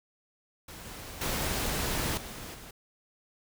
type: noise with level steps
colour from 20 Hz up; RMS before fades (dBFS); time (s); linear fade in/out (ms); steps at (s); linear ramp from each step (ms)
pink; -45 / -43 / -31 / -42 / -47; 0.68-2.71; 5; 0.85 / 1.21 / 2.17 / 2.54; 5
effects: none